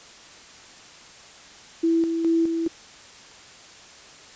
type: tone with tremolo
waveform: sine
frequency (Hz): 330.5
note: E4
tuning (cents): +5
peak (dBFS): -17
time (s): 1.83-2.68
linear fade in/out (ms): 10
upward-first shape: square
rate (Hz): 2.4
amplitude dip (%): 45
effects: white hiss -46 dBFS RMS until 4.35 s + resampled to 16000 Hz